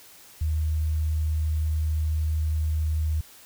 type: tone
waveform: sine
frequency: 77.78 Hz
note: D#2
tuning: in tune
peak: -22 dBFS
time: 0.41-3.21 s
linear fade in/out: 5 ms
effects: white hiss -50 dBFS RMS until 3.45 s